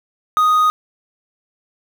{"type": "tone with quantisation", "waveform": "triangle", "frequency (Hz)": 1244.5, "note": "D#6", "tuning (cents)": 0, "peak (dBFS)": -9, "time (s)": [0.37, 0.7], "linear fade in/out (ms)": 0, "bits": 6, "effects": []}